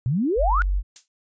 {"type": "exponential sweep", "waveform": "sine", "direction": "up", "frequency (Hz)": [113.9, 1504], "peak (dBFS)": -19, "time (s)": [0.06, 0.62], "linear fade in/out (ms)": 0}
{"type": "tone", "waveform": "sine", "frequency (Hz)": 47.48, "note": "F#1", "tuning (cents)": 45, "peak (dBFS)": -19, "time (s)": [0.36, 0.83], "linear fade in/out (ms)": 50}
{"type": "noise with exponential decay", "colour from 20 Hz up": "violet", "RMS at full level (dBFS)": -29, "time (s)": [0.96, 1.08], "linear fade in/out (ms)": 0, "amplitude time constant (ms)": 25}
{"effects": ["resampled to 16000 Hz"]}